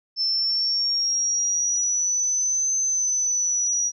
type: exponential two-way sweep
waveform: sine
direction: up then down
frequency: 5300 to 6200 to 5770 Hz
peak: -20 dBFS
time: 0.16-3.92 s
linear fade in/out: 50 ms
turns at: 2.76 s
effects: none